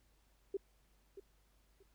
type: tone with echo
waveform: sine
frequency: 393.2 Hz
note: G4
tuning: 5 cents sharp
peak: -34 dBFS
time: 0.54-0.57 s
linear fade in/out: 5 ms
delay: 630 ms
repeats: 2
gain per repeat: -13 dB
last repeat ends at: 1.83 s
effects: added 50 Hz sine -70 dBFS peak until 1.94 s + pink hiss -75 dBFS RMS until 1.94 s